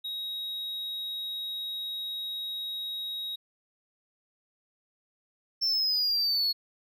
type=tone; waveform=triangle; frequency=3796 Hz; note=A#7; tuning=31 cents sharp; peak=-31 dBFS; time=0.04-3.36 s; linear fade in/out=10 ms
type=exponential sweep; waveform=triangle; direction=down; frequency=5400 to 4333 Hz; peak=-23 dBFS; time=5.61-6.53 s; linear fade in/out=20 ms
effects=none